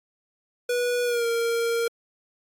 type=tone with pitch glide; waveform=square; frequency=487.7 to 464.6 Hz; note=B4 to A#4; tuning=-22 to -6 cents; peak=-23 dBFS; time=0.69-1.88 s; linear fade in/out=5 ms; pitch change=-84 cents; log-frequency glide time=1.04-1.26 s; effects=AAC 64 kbps